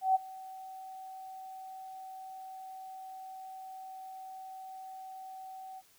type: tone with ADSR envelope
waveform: sine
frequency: 759 Hz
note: F#5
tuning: 44 cents sharp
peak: -21 dBFS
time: 0.01-5.82 s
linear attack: 140 ms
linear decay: 21 ms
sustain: -22 dB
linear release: 41 ms
effects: white hiss -64 dBFS RMS until 5.98 s